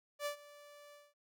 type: tone with ADSR envelope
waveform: sawtooth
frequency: 583 Hz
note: D5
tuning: 13 cents flat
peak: -31 dBFS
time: 0.19-1.14 s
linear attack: 69 ms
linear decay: 100 ms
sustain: -20 dB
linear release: 210 ms
effects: none

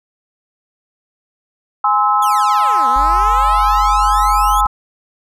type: chord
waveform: sine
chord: Ab augmented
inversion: none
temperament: just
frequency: 830.6 / 1038.3 / 1297.8 Hz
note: Ab5 / C6 / E6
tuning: 0 / -14 / -27 cents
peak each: -15 / -16 / -14 dBFS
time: 1.84-4.67 s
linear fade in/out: 5 ms
type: exponential two-way sweep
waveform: 10% pulse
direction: down then up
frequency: 3520 to 233.6 to 3520 Hz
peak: -18 dBFS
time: 2.22-4.61 s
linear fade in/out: 5 ms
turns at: 2.88 s
type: tone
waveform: sine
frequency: 49 Hz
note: G1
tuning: in tune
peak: -19 dBFS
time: 2.96-4.66 s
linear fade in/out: 0 ms
effects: resampled to 32000 Hz

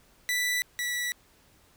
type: tone pair in turn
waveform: sawtooth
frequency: 1975.5 / 1951.7 Hz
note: B6 / B6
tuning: 0 / -21 cents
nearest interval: unison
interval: 21 cents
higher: first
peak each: -22 / -25 dBFS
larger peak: first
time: 0.29-0.62 / 0.79-1.12 s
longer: neither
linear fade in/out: 0 ms
effects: pink hiss -61 dBFS RMS until 1.76 s

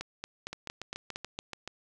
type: two click trains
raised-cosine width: 0.2 ms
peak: -19 / -21 dBFS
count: 7 / 9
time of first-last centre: 0.01-1.389 / 0.53-1.676 s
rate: 4.35 / 6.98 Hz
effects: none

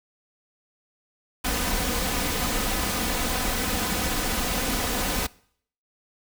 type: noise with comb filter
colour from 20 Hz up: pink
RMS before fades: -26 dBFS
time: 1.44-5.27 s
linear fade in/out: 10 ms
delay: 4 ms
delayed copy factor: +0.55
effects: noise-tail reverb RT60 0.6 s tail -22 dB re dry

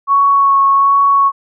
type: tone with vibrato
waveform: sine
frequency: 1108.7 Hz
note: C#6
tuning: in tune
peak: -7 dBFS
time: 0.07-1.32 s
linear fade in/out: 50 ms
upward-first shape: sine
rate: 1.3 Hz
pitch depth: 13 cents each way
effects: none

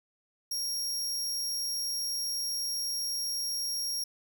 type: tone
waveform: sawtooth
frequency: 5588 Hz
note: F8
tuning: in tune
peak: -28 dBFS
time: 0.51-4.04 s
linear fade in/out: 5 ms
effects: none

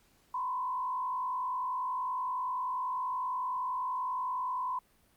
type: tone with frequency modulation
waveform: sine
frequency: 1012 Hz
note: B5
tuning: 42 cents sharp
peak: -31 dBFS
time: 0.34-4.79 s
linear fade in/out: 5 ms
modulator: 50.5 Hz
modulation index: 0.78
effects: pink hiss -67 dBFS RMS until 5.16 s + Opus 48 kbps

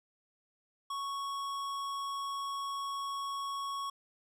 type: tone with tanh clipping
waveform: sine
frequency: 1108.7 Hz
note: C#6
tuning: in tune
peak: -37 dBFS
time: 0.9-3.9 s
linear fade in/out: 5 ms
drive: 17 dB
effects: none

